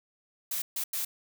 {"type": "noise bursts at uneven times", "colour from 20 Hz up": "blue", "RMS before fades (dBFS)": -32, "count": 3, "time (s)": [[0.51, 0.62], [0.76, 0.84], [0.93, 1.05]], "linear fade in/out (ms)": 5, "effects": []}